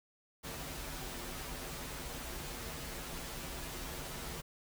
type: noise with comb filter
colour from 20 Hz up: pink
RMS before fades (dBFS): -43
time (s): 0.43-4.42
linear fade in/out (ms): 20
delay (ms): 9.8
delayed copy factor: -0.7
effects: none